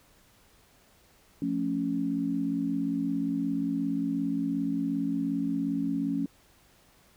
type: chord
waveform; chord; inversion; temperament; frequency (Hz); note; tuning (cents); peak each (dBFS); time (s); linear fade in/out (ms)
sine; F augmented; none; equal; 174.61 / 220 / 277.2; F3 / A3 / C#4; 0 / 0 / 0; -34 / -33 / -28; 1.42-6.26; 2
effects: pink hiss -61 dBFS RMS until 7.16 s